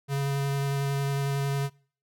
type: tone with vibrato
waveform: square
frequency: 139.3 Hz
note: C#3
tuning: 9 cents sharp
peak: -26 dBFS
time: 0.08-1.7 s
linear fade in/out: 50 ms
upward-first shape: square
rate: 11 Hz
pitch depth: 8 cents each way
effects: noise-tail reverb RT60 0.5 s tail -24 dB re dry